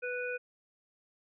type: harmonic tone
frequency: 493.9 Hz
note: B4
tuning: in tune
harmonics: 1 / 3 / 5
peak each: -36 / -38 / -40 dBFS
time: 0.02-0.38 s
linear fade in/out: 20 ms
effects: none